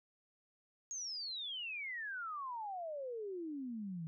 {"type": "exponential sweep", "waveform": "sine", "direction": "down", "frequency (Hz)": [6645, 155.9], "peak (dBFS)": -40, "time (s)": [0.91, 4.07], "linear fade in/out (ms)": 0, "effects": []}